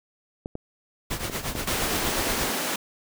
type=clicks; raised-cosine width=2 ms; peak=-19 dBFS; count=4; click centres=0.459 / 0.554 / 1.298 / 1.553 s
type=noise with tremolo; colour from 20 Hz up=pink; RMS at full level=-27 dBFS; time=1.1-2.5 s; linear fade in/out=10 ms; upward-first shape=triangle; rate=8.5 Hz; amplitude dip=80%
type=high-pass noise; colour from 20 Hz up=pink; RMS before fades=-28 dBFS; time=1.67-2.76 s; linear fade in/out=5 ms; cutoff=210 Hz; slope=24 dB/octave
effects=none